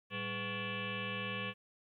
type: tone with frequency modulation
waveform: sine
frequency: 1423 Hz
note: F6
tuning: 32 cents sharp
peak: -36 dBFS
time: 0.1-1.54 s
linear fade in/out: 50 ms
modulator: 307 Hz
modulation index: 5.3
effects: 13-bit